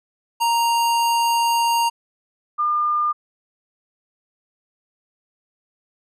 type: tone pair in turn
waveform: square / sine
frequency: 932.3 / 1205 Hz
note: A#5 / D6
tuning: 0 / +44 cents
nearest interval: major third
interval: 444 cents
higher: second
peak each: -17 dBFS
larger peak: neither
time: 0.4-1.9 / 2.58-3.13 s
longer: first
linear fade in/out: 20 ms
effects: resampled to 32000 Hz